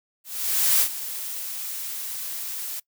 blue noise with ADSR envelope, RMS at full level -18 dBFS, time 0.24-2.8 s, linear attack 560 ms, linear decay 83 ms, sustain -14 dB, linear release 9 ms, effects noise-tail reverb RT60 0.1 s tail -22 dB re dry

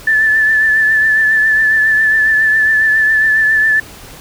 sine tone with vibrato, 1750 Hz, A6, 10 cents flat, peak -8 dBFS, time 0.07-3.8 s, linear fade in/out 5 ms, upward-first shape triangle, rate 7.3 Hz, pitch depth 34 cents each way, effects pink hiss -35 dBFS RMS until 4.2 s

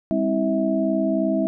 sine tone cluster, 201 / 264.1 / 323.6 / 648 Hz, G3 / C4 / E4 / E5, +44 / +16 / -32 / -30 cents, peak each -24 dBFS, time 0.11-1.47 s, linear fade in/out 0 ms, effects none

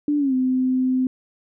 sine tone with pitch glide, 293.7 to 257.2 Hz, D4 to C4, 0 to -30 cents, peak -17 dBFS, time 0.08-1.07 s, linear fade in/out 2 ms, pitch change -230 cents, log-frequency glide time 0.18-0.34 s, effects none

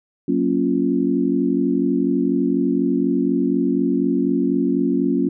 sine chord, Gb major seventh, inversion none, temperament equal, 185 / 233.1 / 277.2 / 349.2 Hz, Gb3 / Bb3 / Db4 / F4, 0 / 0 / 0 / 0 cents, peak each -24 / -22 / -19 / -23 dBFS, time 0.28-5.29 s, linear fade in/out 5 ms, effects none

